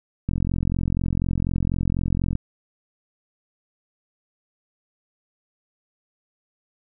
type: click train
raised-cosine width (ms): 5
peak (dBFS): -11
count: 92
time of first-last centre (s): 0.29-2.353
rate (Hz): 44.1
effects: none